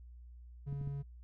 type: tone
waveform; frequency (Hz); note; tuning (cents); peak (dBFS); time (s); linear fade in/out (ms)
triangle; 140.4; C#3; +22; -35; 0.66-1.03; 20
type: clicks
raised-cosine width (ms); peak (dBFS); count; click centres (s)
5; -32; 3; 0.727 / 0.813 / 0.875
effects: noise-tail reverb RT60 0.1 s tail -25 dB re dry + added 60 Hz sine -50 dBFS peak until 1.23 s